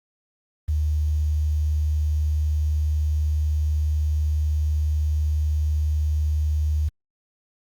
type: tone with quantisation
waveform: sine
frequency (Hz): 76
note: D#2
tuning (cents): -40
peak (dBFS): -19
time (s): 0.68-6.89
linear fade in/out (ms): 10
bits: 8
effects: Opus 32 kbps